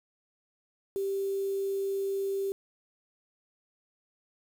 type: tone with quantisation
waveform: sine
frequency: 392 Hz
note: G4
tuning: in tune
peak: -28 dBFS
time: 0.96-2.52 s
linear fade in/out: 0 ms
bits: 8
effects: none

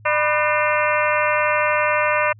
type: harmonic tone with a mistuned harmonic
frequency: 301 Hz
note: D4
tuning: 43 cents sharp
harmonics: 2 / 3 / 4 / 5 / 6 / 7 / 8 / 9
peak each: -21 / -23 / -24 / -25 / -26 / -26 / -27 / -28 dBFS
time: 0.05-2.33 s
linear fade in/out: 10 ms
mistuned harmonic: 3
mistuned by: +150 cents
effects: added 106 Hz sine -43 dBFS peak until 2.39 s

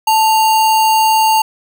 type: tone with sample-and-hold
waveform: sine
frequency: 881 Hz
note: A5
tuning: 2 cents sharp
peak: -8 dBFS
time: 0.07-1.42 s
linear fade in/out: 5 ms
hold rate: 3675 Hz
effects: none

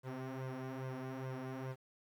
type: tone with flanger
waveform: sawtooth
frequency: 130.81 Hz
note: C3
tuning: in tune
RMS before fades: -43 dBFS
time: 0.03-1.76 s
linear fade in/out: 50 ms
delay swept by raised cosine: 1.9 to 5 ms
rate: 2.4 Hz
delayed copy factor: +0.7
effects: low-pass 2000 Hz 12 dB/octave + 11-bit

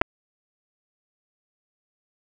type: clicks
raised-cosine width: 0.5 ms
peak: -4 dBFS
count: 2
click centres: 0.014 / 0.017 s
effects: none

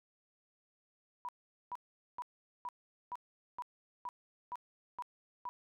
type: tone bursts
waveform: sine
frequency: 980 Hz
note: B5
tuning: 14 cents flat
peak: -38 dBFS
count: 10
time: 1.25-5.49 s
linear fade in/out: 0 ms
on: 37 ms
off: 430 ms
effects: none

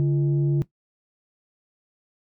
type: tone pair together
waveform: sine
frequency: 143.46 / 341.2 Hz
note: D3 / F4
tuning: -40 / -40 cents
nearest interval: octave + minor third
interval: 1500 cents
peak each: -17 / -26 dBFS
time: 0-0.62 s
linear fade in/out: 0 ms
effects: noise-tail reverb RT60 0.1 s tail -17 dB re dry + tanh soft clip ceiling -14 dBFS

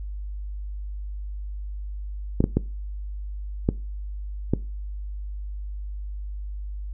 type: clicks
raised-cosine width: 3 ms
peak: -6 dBFS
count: 5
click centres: 2.405 / 2.441 / 2.57 / 3.689 / 4.536 s
effects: noise-tail reverb RT60 0.3 s tail -20 dB re dry + added 50 Hz sine -30 dBFS peak until 6.93 s

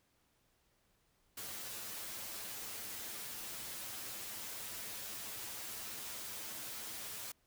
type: noise with comb filter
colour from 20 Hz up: white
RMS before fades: -45 dBFS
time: 1.37-7.32 s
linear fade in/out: 5 ms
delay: 9.2 ms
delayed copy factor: +0.75
effects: pink hiss -75 dBFS RMS until 7.46 s

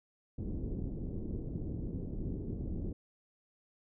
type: low-pass noise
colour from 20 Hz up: pink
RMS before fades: -38 dBFS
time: 0.38-2.93 s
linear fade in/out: 5 ms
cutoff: 370 Hz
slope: 24 dB/octave
effects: none

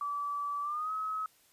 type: tone with pitch glide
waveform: sine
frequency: 1154 to 1280.4 Hz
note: D6 to D#6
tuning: -31 to +49 cents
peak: -32 dBFS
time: 0.01-1.26 s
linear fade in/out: 2 ms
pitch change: +180 cents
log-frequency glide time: 0.62-0.92 s
effects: white hiss -65 dBFS RMS until 1.52 s + resampled to 32000 Hz

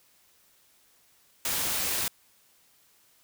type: noise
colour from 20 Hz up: white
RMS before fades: -29 dBFS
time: 1.45-2.08 s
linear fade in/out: 2 ms
effects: white hiss -63 dBFS RMS until 3.23 s

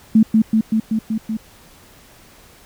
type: tone with echo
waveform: sine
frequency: 220 Hz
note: A3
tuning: in tune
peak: -7 dBFS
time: 0.15-0.23 s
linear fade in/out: 5 ms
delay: 190 ms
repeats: 6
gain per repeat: -2 dB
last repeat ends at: 1.37 s
effects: pink hiss -47 dBFS RMS until 2.65 s

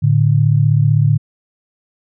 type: tone pair together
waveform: sine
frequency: 111.05 / 146.83 Hz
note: A2 / D3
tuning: +16 / 0 cents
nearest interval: perfect fourth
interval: 484 cents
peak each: -12 dBFS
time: 0.02-1.18 s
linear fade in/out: 20 ms
effects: none

